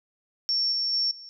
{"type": "tone with level steps", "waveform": "sine", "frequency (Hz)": 5460, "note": "F8", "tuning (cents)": -40, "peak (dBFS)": [-22, -24, -22, -41], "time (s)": [0.49, 1.29], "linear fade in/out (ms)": 0, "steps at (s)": [0.72, 0.93, 1.11], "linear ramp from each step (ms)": 2, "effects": []}